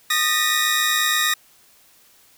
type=tone cluster; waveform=sawtooth; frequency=1230 / 1812 / 1919 / 3770 Hz; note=D#6 / A#6 / A#6 / A#7; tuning=-20 / -50 / +50 / +19 cents; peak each=-20 dBFS; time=0.1-1.34 s; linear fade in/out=5 ms; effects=white hiss -54 dBFS RMS until 2.37 s